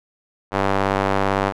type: tone with band-pass filter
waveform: square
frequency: 48.93 Hz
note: G1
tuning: 2 cents flat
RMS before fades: -20 dBFS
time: 0.51-1.53 s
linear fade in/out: 50 ms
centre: 890 Hz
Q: 0.91
effects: none